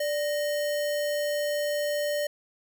sine tone with sample-and-hold, 587.3 Hz, D5, in tune, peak -25 dBFS, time 0-2.27 s, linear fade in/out 5 ms, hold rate 2450 Hz, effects none

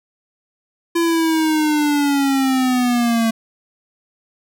square linear sweep, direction down, 340 to 223.9 Hz, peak -15 dBFS, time 0.95-3.31 s, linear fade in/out 10 ms, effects none

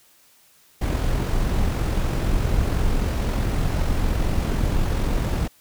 brown noise with amplitude modulation, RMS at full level -20 dBFS, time 0.81-5.48 s, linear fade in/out 10 ms, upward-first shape sine, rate 44 Hz, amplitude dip 30%, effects white hiss -56 dBFS RMS until 5.6 s

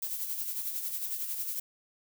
violet noise with tremolo, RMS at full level -33 dBFS, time 0.02-1.6 s, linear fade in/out 5 ms, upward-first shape sine, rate 11 Hz, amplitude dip 50%, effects none

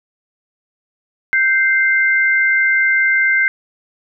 sine tone pair together, 1563.1 / 2088 Hz, G6 / C7, -5 / -4 cents, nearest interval perfect fourth, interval 501 cents, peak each -14 dBFS, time 1.33-3.48 s, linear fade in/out 0 ms, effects none

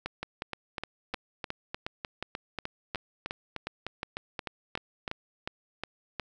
two click trains, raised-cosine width 0.3 ms, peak -17 / -18 dBFS, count 18 / 17, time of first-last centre 0.06-6.197 / 0.23-5.078 s, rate 2.77 / 3.3 Hz, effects none

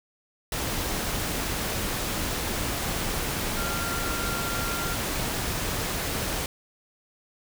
sine tone in noise, 1385 Hz, F6, 15 cents flat, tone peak -33 dBFS, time 3.57-4.95 s, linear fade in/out 2 ms, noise pink, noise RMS -29 dBFS, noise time 0.52-6.46 s, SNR -7 dB, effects none

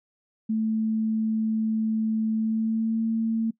sine tone with pitch glide, 220 to 224.9 Hz, A3 to A3, 0 to +38 cents, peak -22 dBFS, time 0.49-3.51 s, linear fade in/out 10 ms, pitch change +38 cents, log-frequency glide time 2.34-3.02 s, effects noise-tail reverb RT60 0.1 s tail -22 dB re dry

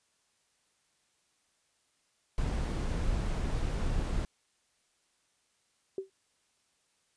brown noise, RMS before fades -31 dBFS, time 2.38-4.25 s, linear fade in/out 0 ms
sine tone with exponential decay, 385 Hz, G4, 31 cents flat, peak -28 dBFS, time 5.98-6.1 s, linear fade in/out 2 ms, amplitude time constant 25 ms
effects white hiss -73 dBFS RMS until 7.16 s + resampled to 22050 Hz

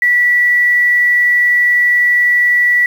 sine tone with quantisation, 1952 Hz, B6, 21 cents flat, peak -8 dBFS, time 0.02-2.86 s, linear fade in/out 2 ms, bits 6, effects none

